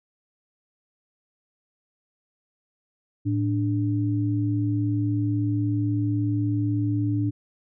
sine tone pair together, 110 / 293.7 Hz, A2 / D4, 0 / 0 cents, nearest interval octave + perfect fourth, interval 1700 cents, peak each -23 / -25 dBFS, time 3.25-7.31 s, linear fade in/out 20 ms, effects none

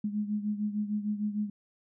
sine beating tone pair, 207.7 / 214.3 Hz, G#3 / A3, 0 / -45 cents, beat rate 6.6 Hz, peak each -30 / -35 dBFS, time 0.04-1.5 s, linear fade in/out 5 ms, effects none

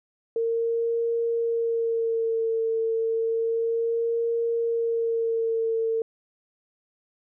sine tone with vibrato, 457.4 Hz, A#4, 33 cents flat, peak -22 dBFS, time 0.36-6.02 s, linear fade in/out 2 ms, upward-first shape sine, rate 0.31 Hz, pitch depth 25 cents each way, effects none

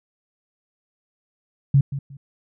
sine tone with echo, 138.59 Hz, C#3, in tune, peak -11 dBFS, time 1.74-1.81 s, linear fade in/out 5 ms, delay 180 ms, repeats 2, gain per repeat -13 dB, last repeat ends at 2.17 s, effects none

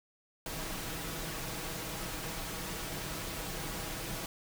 pink noise with comb filter, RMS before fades -39 dBFS, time 0.46-4.26 s, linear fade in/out 2 ms, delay 6.2 ms, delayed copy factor +0.5, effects none

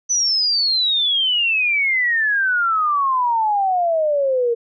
sine exponential sweep, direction down, 6050 to 460 Hz, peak -15 dBFS, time 0.09-4.55 s, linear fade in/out 20 ms, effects none

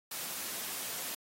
white high-pass noise, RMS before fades -39 dBFS, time 0.11-1.15 s, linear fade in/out 5 ms, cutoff 150 Hz, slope 12 dB/octave, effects AAC 48 kbps

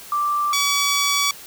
sine / 10% pulse tone pair in turn, 1174.7 / 1139.3 Hz, D6 / C#6, 0 / +47 cents, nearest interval minor second, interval 53 cents, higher first, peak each -18 / -9 dBFS, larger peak second, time 0.12-0.53 / 0.53-1.31 s, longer second, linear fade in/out 2 ms, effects white hiss -40 dBFS RMS until 1.46 s

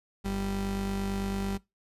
35% pulse tone pair together, 49 / 196 Hz, G1 / G3, 0 / 0 cents, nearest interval 2 octaves, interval 2400 cents, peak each -32 / -31 dBFS, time 0.24-1.58 s, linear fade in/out 20 ms, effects noise-tail reverb RT60 0.2 s tail -21 dB re dry + resampled to 32000 Hz

